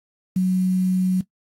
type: tone with quantisation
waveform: sine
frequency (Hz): 185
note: F#3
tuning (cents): 0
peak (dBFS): -16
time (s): 0.36-1.21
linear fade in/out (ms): 5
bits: 7
effects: noise-tail reverb RT60 0.1 s tail -17 dB re dry + AAC 48 kbps